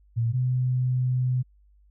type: tone pair in turn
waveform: sine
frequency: 115.9 / 126.75 Hz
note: A#2 / B2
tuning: -10 / +45 cents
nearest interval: major second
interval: 155 cents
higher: second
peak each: -21 dBFS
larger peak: neither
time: 0.16-0.33 / 0.33-1.43 s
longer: second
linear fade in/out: 20 ms
effects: added 50 Hz sine -55 dBFS peak until 1.9 s